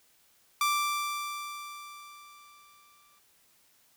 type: tone with exponential decay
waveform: sawtooth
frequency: 1174.7 Hz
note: D6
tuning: in tune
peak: -20 dBFS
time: 0.61-3.19 s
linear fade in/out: 2 ms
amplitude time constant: 560 ms
effects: white hiss -65 dBFS RMS until 3.96 s